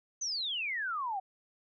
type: exponential sweep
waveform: sine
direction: down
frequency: 6310 to 740 Hz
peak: -32 dBFS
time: 0.21-1.2 s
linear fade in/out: 10 ms
effects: none